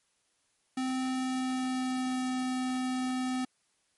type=tone with pitch glide; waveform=square; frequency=259 to 255.7 Hz; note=C4 to C4; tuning=-17 to -40 cents; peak=-30 dBFS; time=0.77-3.45 s; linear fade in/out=5 ms; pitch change=-23 cents; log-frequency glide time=1.04-2.25 s; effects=white hiss -73 dBFS RMS until 3.97 s + MP3 48 kbps